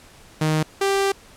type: tone pair in turn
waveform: sawtooth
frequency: 155.56 / 393.2 Hz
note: D#3 / G4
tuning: 0 / +5 cents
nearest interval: octave + major third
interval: 1605 cents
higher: second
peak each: -14 dBFS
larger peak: neither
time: 0.41-0.63 / 0.81-1.12 s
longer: second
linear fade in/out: 5 ms
effects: pink hiss -48 dBFS RMS until 1.36 s + low-pass 11000 Hz 12 dB/octave